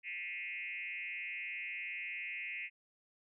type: tone with frequency modulation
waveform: sine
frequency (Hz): 2312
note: D7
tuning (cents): -28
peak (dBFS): -39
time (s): 0.03-2.7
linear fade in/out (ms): 50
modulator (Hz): 181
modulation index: 1.9
effects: none